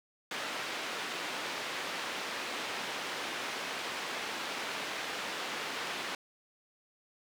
white band-pass noise, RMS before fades -38 dBFS, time 0.31-6.15 s, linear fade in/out 2 ms, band 250 to 3000 Hz, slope 12 dB/octave, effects none

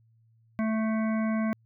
harmonic tone with a mistuned harmonic, 220 Hz, A3, in tune, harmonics 1 / 3 / 5 / 7 / 9 / 10, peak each -25 / -35 / -39 / -42 / -44 / -45 dBFS, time 0.59-1.53 s, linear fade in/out 0 ms, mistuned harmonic 10, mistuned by +23 cents, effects added 113 Hz sine -60 dBFS peak until 1.65 s

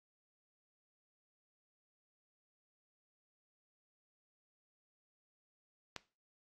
click, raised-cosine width 0.2 ms, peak -23 dBFS, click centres 5.963 s, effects noise-tail reverb RT60 0.3 s tail -17 dB re dry + AAC 48 kbps

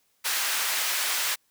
pink high-pass noise, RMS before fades -27 dBFS, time 0.24-1.36 s, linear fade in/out 20 ms, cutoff 1400 Hz, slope 12 dB/octave, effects white hiss -69 dBFS RMS until 1.5 s

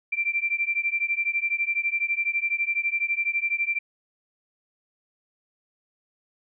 sine beating tone pair, 2349 / 2361 Hz, D7 / D7, 0 / +9 cents, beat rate 12 Hz, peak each -26 dBFS, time 0.12-3.79 s, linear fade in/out 10 ms, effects none

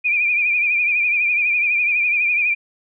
sine tone with vibrato, 2416 Hz, D7, 48 cents sharp, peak -15 dBFS, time 0.04-2.55 s, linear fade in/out 20 ms, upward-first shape triangle, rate 12 Hz, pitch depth 72 cents each way, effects none

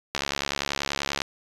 click train, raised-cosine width 0.2 ms, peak -8 dBFS, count 76, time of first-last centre 0.15-1.218 s, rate 70.2 Hz, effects resampled to 24000 Hz

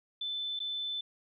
sine tone with dropouts, 3520 Hz, A7, in tune, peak -33 dBFS, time 0.21-1.01 s, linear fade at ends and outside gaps 5 ms, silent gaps 0.592-0.601 s, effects none

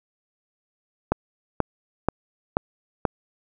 click train, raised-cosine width 1 ms, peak -5 dBFS, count 5, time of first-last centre 1.12-3.052 s, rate 2.07 Hz, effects none

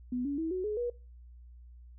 sine tone with pitch steps, 248.2 / 283.5 / 323.7 / 369.7 / 422.3 / 482.3 Hz, B3 / C#4 / E4 / F#4 / G#4 / B4, +9 / +39 / -31 / -1 / +29 / -41 cents, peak -30 dBFS, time 0.12-0.9 s, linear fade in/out 5 ms, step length 130 ms, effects noise-tail reverb RT60 0.3 s tail -21 dB re dry + added 60 Hz sine -49 dBFS peak until 1.98 s

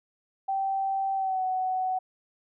sine tone with pitch glide, 777 to 746.6 Hz, G5 to F#5, -16 to +15 cents, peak -25 dBFS, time 0.48-1.99 s, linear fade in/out 10 ms, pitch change -69 cents, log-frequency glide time 1.15-1.43 s, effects none

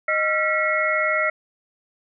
sine tone cluster, 619 / 1363 / 1939 / 2173 Hz, D#5 / F6 / B6 / C#7, -9 / -43 / -32 / -35 cents, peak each -24 dBFS, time 0.08-1.3 s, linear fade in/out 5 ms, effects none

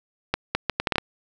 accelerating click train, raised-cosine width 0.3 ms, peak -5 dBFS, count 8, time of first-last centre 0.34-0.982 s, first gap 210 ms, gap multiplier 0.7, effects none

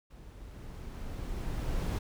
brown noise with level ramp, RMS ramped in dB -50 to -30 dBFS, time 0.1-1.99 s, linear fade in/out 10 ms, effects none

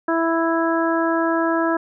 harmonic tone, 330 Hz, E4, 2 cents sharp, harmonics 1 / 2 / 3 / 4 / 5, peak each -20 / -23 / -25 / -26 / -27 dBFS, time 0.08-1.77 s, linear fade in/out 5 ms, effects none

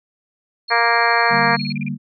sine tone with tremolo, 4300 Hz, C8, 47 cents sharp, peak -26 dBFS, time 0.68-1.73 s, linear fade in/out 10 ms, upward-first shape sine, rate 12 Hz, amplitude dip 35%
harmonic tone, 233.5 Hz, A#3, 3 cents sharp, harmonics 2 / 3 / 4 / 5 / 6 / 7 / 8 / 9 / 10, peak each -25 / -21 / -20 / -21 / -26 / -20 / -22 / -25 / -25 dBFS, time 0.7-1.57 s, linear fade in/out 20 ms
sine chord, G minor, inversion second, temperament equal, 146.83 / 196 / 233.1 Hz, D3 / G3 / Bb3, 0 / 0 / 0 cents, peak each -26 dBFS, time 1.29-1.98 s, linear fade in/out 50 ms
sine tone bursts, 2394 Hz, D7, 33 cents sharp, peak -27 dBFS, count 7, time 1.54-1.884 s, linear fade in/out 2 ms, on 20 ms, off 34 ms
effects none

